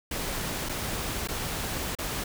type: noise with dropouts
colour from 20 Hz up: pink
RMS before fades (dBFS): -32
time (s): 0.11-2.24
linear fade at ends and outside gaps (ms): 5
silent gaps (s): 0.689-0.693 / 1.275-1.285 / 1.952-1.986
effects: none